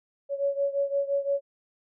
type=beating tone pair; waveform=sine; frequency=558 / 563.8 Hz; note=C#5 / C#5; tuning=+11 / +29 cents; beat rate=5.8 Hz; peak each=-26 / -29 dBFS; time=0.29-1.41 s; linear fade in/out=50 ms; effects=none